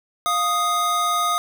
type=tone pair together; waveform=square; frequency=700.4 / 1244.5 Hz; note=F5 / D#6; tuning=+5 / 0 cents; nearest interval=minor seventh; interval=995 cents; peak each=-27 / -20 dBFS; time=0.26-1.38 s; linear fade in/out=0 ms; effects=none